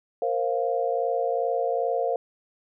sine chord, Bb suspended second, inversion none, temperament equal with one note detuned, 466.2 / 528.7 / 698.5 Hz, Bb4 / C5 / F5, 0 / +18 / 0 cents, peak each -27 dBFS, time 0.22-2.16 s, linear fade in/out 2 ms, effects none

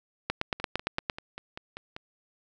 two click trains, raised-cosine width 0.3 ms, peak -22 / -11 dBFS, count 8 / 8, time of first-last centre 0.6-1.965 / 0.3-1.098 s, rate 5.13 / 8.77 Hz, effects none

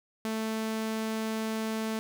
sawtooth tone, 220.6 Hz, A3, 5 cents sharp, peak -26 dBFS, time 0.25-1.99 s, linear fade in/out 0 ms, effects none

